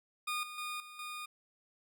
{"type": "tone with level steps", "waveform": "20% pulse", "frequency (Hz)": 1225, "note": "D#6", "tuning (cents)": -27, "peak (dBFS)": [-29, -39, -33, -44, -36], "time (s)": [0.27, 1.26], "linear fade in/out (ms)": 10, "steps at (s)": [0.43, 0.58, 0.8, 0.99], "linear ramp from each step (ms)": 2, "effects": []}